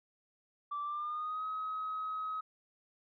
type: tone with pitch glide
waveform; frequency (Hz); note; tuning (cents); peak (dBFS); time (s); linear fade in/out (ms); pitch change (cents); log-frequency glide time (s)
sine; 1166 to 1271.5; D6 to D#6; -13 to +37; -34; 0.71-2.41; 10; +150; 0.82-1.45
effects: tanh soft clip ceiling -31 dBFS